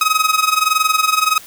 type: tone with amplitude modulation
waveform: sawtooth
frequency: 1267 Hz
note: D#6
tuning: 31 cents sharp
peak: -6 dBFS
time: 0.01-1.38 s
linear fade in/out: 2 ms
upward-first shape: sine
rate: 21.5 Hz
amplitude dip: 80%
effects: white hiss -39 dBFS RMS until 1.46 s